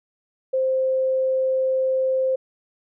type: tone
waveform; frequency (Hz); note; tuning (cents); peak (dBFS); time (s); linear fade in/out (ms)
sine; 523.3; C5; 0; -18; 0.53-2.36; 10
effects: none